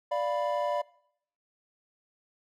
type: chord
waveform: triangle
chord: B diminished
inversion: first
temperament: equal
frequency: 587.3 / 698.5 / 987.8 Hz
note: D5 / F5 / B5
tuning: 0 / 0 / 0 cents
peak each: -27 / -31 / -31 dBFS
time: 0.11-0.82 s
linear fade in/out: 10 ms
effects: noise-tail reverb RT60 0.7 s tail -22 dB re dry